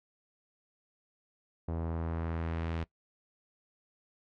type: tone with low-pass filter sweep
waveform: sawtooth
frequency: 82.41 Hz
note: E2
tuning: in tune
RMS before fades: -35 dBFS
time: 1.68-2.84 s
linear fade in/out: 5 ms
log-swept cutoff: 750 to 3200 Hz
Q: 0.96
effects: noise-tail reverb RT60 0.1 s tail -20 dB re dry